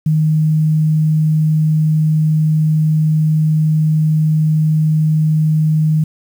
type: tone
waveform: sine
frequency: 155.56 Hz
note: D#3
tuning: in tune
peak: -10 dBFS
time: 0.06-6.04 s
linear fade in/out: 5 ms
effects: 7-bit

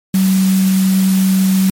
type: tone in noise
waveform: sine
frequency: 190 Hz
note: F#3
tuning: 46 cents sharp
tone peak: -9 dBFS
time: 0.14-1.7 s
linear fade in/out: 2 ms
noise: white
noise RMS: -25 dBFS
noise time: 0.14-1.7 s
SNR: +13 dB
effects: MP3 64 kbps

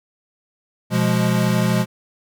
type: chord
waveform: square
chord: F diminished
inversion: second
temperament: equal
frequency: 123.47 / 174.61 / 207.7 Hz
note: Cb3 / F3 / Ab3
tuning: 0 / 0 / 0 cents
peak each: -21 dBFS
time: 0.9-1.86 s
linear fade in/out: 50 ms
effects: none

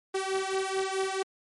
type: beating tone pair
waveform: sawtooth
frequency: 381.2 / 385.8 Hz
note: G4 / G4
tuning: -48 / -28 cents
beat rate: 4.6 Hz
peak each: -27 dBFS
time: 0.14-1.23 s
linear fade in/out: 10 ms
effects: MP3 48 kbps

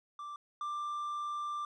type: tone pair in turn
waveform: triangle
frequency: 1174.7 / 1182.9 Hz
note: D6 / D6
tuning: 0 / +12 cents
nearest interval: unison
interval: 12 cents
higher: second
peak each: -39 / -33 dBFS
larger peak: second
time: 0.19-0.36 / 0.61-1.65 s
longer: second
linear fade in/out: 2 ms
effects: resampled to 22050 Hz

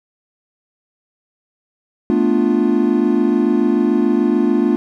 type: chord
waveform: triangle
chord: B half-diminished seventh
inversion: third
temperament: equal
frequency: 220 / 246.9 / 293.7 / 349.2 Hz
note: A3 / B3 / D4 / F4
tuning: 0 / 0 / 0 / 0 cents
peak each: -16 dBFS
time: 2.1-4.76 s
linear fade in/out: 0 ms
effects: none

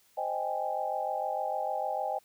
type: chord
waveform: sine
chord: Ab major seventh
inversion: first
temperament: equal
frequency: 523.3 / 622.3 / 784 / 830.6 Hz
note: C5 / Eb5 / G5 / Ab5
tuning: 0 / 0 / 0 / 0 cents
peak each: -38 / -35 / -33 / -36 dBFS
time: 0.17-2.19 s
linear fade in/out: 10 ms
effects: white hiss -65 dBFS RMS until 2.24 s

